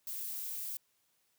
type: noise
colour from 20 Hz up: violet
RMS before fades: -40 dBFS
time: 0.07-0.77 s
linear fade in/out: 2 ms
effects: white hiss -75 dBFS RMS until 1.38 s + high-pass 60 Hz 12 dB/octave